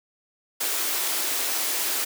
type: high-pass noise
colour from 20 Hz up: white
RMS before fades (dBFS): -26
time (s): 0.6-2.05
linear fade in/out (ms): 10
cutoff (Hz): 270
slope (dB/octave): 48
effects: none